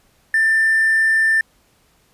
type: tone with hard clipping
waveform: triangle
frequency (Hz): 1783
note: A6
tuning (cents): +22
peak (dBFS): -13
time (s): 0.34-1.41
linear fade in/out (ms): 2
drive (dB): 4
effects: pink hiss -58 dBFS RMS until 2.13 s + resampled to 32000 Hz